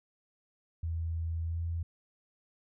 sine tone with pitch glide, 82.41 to 83.9 Hz, E2 to E2, 0 to +31 cents, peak -31 dBFS, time 0.83-1.83 s, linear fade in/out 5 ms, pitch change +31 cents, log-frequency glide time 1.45-1.6 s, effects none

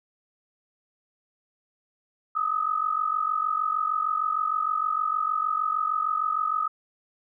sine tone pair together, 1232 / 1278.5 Hz, D#6 / D#6, -17 / +47 cents, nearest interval minor second, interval 64 cents, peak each -26 dBFS, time 2.35-6.68 s, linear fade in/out 10 ms, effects none

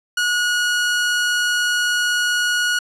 sawtooth tone, 1453 Hz, F#6, 32 cents flat, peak -13 dBFS, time 0.17-2.79 s, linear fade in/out 5 ms, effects low-pass 9000 Hz 12 dB/octave

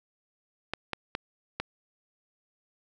clicks, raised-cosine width 0.3 ms, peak -14 dBFS, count 4, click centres 0.736 / 0.933 / 1.151 / 1.6 s, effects none

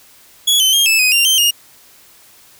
sawtooth tone with pitch steps, 3367 / 3065 / 3222 / 2623 / 2506 / 2781 / 3124 / 2846 Hz, G#7 / G7 / G7 / E7 / D#7 / F7 / G7 / F7, +23 / -40 / +47 / -9 / +12 / -8 / -7 / +32 cents, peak -7 dBFS, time 0.47-1.51 s, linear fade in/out 10 ms, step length 130 ms, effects white hiss -46 dBFS RMS until 2.59 s

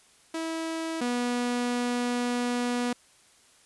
sawtooth tone pair in turn, 325.2 / 243.6 Hz, E4 / B3, -23 / -24 cents, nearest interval perfect fourth, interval 501 cents, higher first, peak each -26 / -22 dBFS, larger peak second, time 0.34-1.01 / 1.01-2.93 s, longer second, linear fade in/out 5 ms, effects white hiss -59 dBFS RMS until 3.65 s + resampled to 24000 Hz

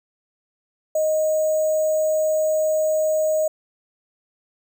sine tone with sample-and-hold, 622.3 Hz, D#5, in tune, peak -17 dBFS, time 0.95-3.48 s, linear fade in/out 5 ms, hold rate 7350 Hz, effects none

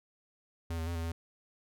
square tone with pitch steps, 83.3 / 81.1 / 85.4 / 82.5 / 83.1 Hz, E2 / E2 / F2 / E2 / E2, +19 / -28 / -38 / +2 / +15 cents, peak -34 dBFS, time 0.7-1.12 s, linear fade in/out 5 ms, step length 84 ms, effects none

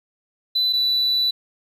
sine tone pair in turn, 4000 / 3968 Hz, B7 / B7, +21 / +7 cents, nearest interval unison, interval 14 cents, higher first, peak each -15 dBFS, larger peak neither, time 0.55-0.73 / 0.73-1.31 s, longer second, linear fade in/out 10 ms, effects tanh soft clip ceiling -15 dBFS + 9-bit

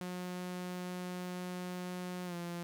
sawtooth tone with pitch glide, 180.4 to 172.85 Hz, F#3 to F3, -44 to -18 cents, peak -35 dBFS, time 0.01-2.63 s, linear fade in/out 0 ms, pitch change -74 cents, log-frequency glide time 2.25-2.35 s, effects 12-bit

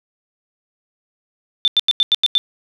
sine tone bursts, 3551 Hz, A7, 15 cents sharp, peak -10 dBFS, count 7, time 1.65-2.38 s, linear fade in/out 0 ms, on 28 ms, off 89 ms, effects none

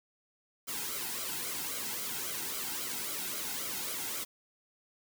white noise with flanger, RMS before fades -37 dBFS, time 0.67-4.25 s, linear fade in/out 20 ms, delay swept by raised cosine 1.1 to 1.75 ms, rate 3.7 Hz, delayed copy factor -0.7, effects none

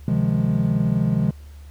triangle chord, F minor seventh, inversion second, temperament equal, 130.81 / 155.56 / 174.61 / 207.7 Hz, C3 / Eb3 / F3 / Ab3, 0 / 0 / 0 / 0 cents, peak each -21 dBFS, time 0.08-1.31 s, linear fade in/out 2 ms, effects added 72 Hz sine -38 dBFS peak until 1.7 s + pink hiss -55 dBFS RMS until 1.7 s

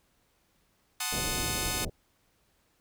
5% pulse chord, F# diminished seventh, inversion none, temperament equal, 740 / 880 / 1046.5 / 1244.5 Hz, F#5 / A5 / C6 / Eb6, 0 / 0 / 0 / 0 cents, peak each -24 / -24 / -26 / -23 dBFS, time 1-1.85 s, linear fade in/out 5 ms
pink low-pass noise, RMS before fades -36 dBFS, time 1.12-1.9 s, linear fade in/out 5 ms, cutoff 650 Hz, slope 48 dB/octave
effects pink hiss -70 dBFS RMS until 2.8 s

